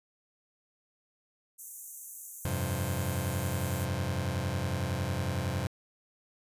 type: high-pass noise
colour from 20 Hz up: white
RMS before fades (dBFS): -43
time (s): 1.58-3.86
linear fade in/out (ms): 20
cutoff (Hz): 6200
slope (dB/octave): 96
type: chord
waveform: sawtooth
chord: F suspended second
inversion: none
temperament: just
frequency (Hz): 87.31 / 98.22 / 130.96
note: F2 / G2 / C3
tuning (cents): 0 / +4 / +2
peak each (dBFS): -30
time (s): 2.45-5.67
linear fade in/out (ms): 0
effects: resampled to 32000 Hz